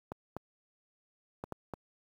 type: clicks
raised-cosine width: 1 ms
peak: -24 dBFS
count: 5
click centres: 0.119 / 0.366 / 1.439 / 1.523 / 1.737 s
effects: high-pass 60 Hz 12 dB/octave + 9-bit